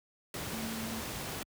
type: tone in noise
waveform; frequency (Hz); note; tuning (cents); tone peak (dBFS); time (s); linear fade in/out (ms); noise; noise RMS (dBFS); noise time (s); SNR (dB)
sine; 223.9; A3; +30; -38; 0.53-1; 2; pink; -39; 0.34-1.43; -2
effects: high-pass 60 Hz 12 dB/octave